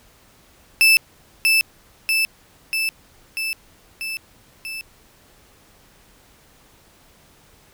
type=tone with echo; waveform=35% pulse; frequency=2637 Hz; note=E7; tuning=in tune; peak=-9 dBFS; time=0.81-0.97 s; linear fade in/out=0 ms; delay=640 ms; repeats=6; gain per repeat=-3 dB; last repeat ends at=4.81 s; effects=pink hiss -53 dBFS RMS until 7.73 s